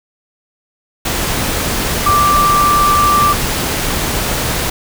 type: tone in noise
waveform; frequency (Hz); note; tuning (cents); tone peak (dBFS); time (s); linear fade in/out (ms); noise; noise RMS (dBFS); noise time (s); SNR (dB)
sine; 1174.7; D6; 0; -9; 2.06-3.33; 5; pink; -17; 1.05-4.7; +5
effects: none